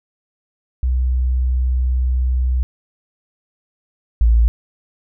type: tone pair in turn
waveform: sine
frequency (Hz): 63.1 / 57.04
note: B1 / A#1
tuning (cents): +38 / -37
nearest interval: major second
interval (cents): 175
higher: first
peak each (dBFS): -14 / -9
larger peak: second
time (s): 0.83-2.63 / 4.21-4.48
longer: first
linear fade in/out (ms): 0
effects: none